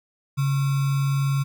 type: tone with sample-and-hold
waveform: sine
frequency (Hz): 138.3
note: C#3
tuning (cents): -4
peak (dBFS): -19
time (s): 0.37-1.44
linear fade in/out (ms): 20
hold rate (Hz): 1225
effects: none